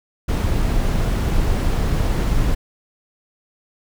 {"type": "noise", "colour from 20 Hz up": "brown", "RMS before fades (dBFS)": -18, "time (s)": [0.28, 2.55], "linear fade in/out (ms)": 10, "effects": []}